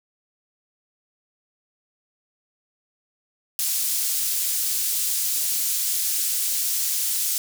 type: high-pass noise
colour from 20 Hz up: pink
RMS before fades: -24 dBFS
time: 3.59-7.38 s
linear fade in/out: 0 ms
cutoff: 6800 Hz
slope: 12 dB/octave
effects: none